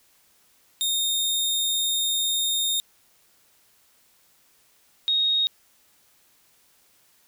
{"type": "tone pair in turn", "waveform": ["sawtooth", "sine"], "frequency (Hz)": [3678, 3742], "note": ["A#7", "A#7"], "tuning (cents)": [-24, 6], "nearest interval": "unison", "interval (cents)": 30, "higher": "second", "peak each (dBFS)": -19, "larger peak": "neither", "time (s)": [[0.81, 2.8], [5.08, 5.47]], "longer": "first", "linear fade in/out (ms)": 0, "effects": ["white hiss -61 dBFS RMS until 7.27 s"]}